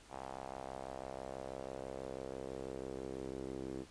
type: tone with band-pass filter sweep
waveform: sawtooth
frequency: 66.1 Hz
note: C2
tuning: 18 cents sharp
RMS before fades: -45 dBFS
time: 0.09-3.86 s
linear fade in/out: 50 ms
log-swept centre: 810 to 350 Hz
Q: 2.7
effects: pink hiss -60 dBFS RMS until 3.9 s + resampled to 22050 Hz